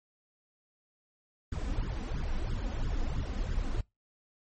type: noise with flanger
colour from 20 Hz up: brown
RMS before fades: -32 dBFS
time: 1.52-3.81 s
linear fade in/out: 5 ms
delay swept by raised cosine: 0.58 to 4.08 ms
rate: 3 Hz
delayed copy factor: +0.8
effects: noise-tail reverb RT60 0.2 s tail -25 dB re dry + MP3 32 kbps